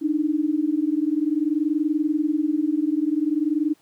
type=tone pair together; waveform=sine; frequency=293.8 / 314.3 Hz; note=D4 / D#4; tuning=+1 / +18 cents; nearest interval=minor second; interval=117 cents; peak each=-22 dBFS; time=0.01-3.74 s; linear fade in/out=20 ms; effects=pink hiss -60 dBFS RMS until 3.81 s + high-pass 150 Hz 12 dB/octave